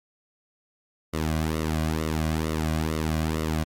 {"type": "tone with flanger", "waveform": "sawtooth", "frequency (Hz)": 78.8, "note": "D#2", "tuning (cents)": 23, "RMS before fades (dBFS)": -26, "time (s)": [1.13, 3.64], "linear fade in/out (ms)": 10, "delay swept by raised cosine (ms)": [1.2, 2.3], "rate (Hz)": 2.2, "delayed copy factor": -0.75, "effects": ["MP3 64 kbps"]}